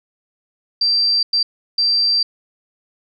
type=tone bursts at uneven times; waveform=sine; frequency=4699 Hz; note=D8; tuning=in tune; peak=-13 dBFS; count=3; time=0.81-1.23 / 1.33-1.43 / 1.78-2.23 s; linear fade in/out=5 ms; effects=none